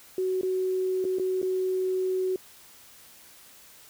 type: tone with dropouts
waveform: sine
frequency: 373 Hz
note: F#4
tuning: 14 cents sharp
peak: -24 dBFS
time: 0.18-2.36 s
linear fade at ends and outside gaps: 2 ms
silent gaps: 0.412-0.431 / 1.043-1.05 / 1.186-1.196 / 1.417-1.428 s
effects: white hiss -52 dBFS RMS until 3.89 s